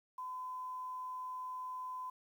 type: tone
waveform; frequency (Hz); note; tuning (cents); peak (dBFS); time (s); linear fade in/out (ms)
sine; 1015; B5; +47; -40; 0.18-2.1; 5
effects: 11-bit